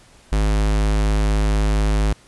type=tone; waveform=square; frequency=52.1 Hz; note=G#1; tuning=6 cents sharp; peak=-16 dBFS; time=0.32-2.13 s; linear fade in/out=5 ms; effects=pink hiss -50 dBFS RMS until 2.27 s + resampled to 24000 Hz